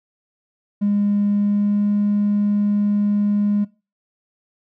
triangle tone with pitch glide, 204.3 to 205.8 Hz, G#3 to G#3, -28 to -16 cents, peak -12 dBFS, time 0.81-3.65 s, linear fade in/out 20 ms, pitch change +12 cents, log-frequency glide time 1.31-1.88 s, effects noise-tail reverb RT60 0.3 s tail -23 dB re dry + tanh soft clip ceiling -12 dBFS

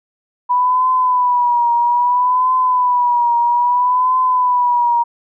sine tone with vibrato, 983 Hz, B5, 8 cents flat, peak -11 dBFS, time 0.49-5.04 s, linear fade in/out 20 ms, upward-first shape triangle, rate 0.61 Hz, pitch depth 71 cents each way, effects none

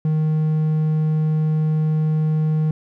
triangle tone, 155.56 Hz, D#3, in tune, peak -14 dBFS, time 0.05-2.71 s, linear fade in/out 2 ms, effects none

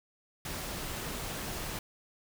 pink noise, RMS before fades -38 dBFS, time 0.45-1.79 s, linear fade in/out 2 ms, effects none

